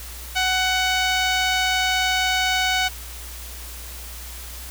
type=tone with low-pass filter; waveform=15% pulse; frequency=746 Hz; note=F#5; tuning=14 cents sharp; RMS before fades=-21 dBFS; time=0.35-2.89 s; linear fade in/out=20 ms; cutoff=5000 Hz; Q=6; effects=added 60 Hz sine -36 dBFS peak until 4.7 s + white hiss -38 dBFS RMS until 4.7 s